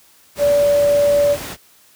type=tone in noise; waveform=sine; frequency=577 Hz; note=D5; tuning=31 cents flat; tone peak=-11 dBFS; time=0.38-1.37 s; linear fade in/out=50 ms; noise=pink; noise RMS=-29 dBFS; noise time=0.35-1.57 s; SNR=+15 dB; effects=white hiss -51 dBFS RMS until 1.95 s + high-pass 60 Hz 12 dB/octave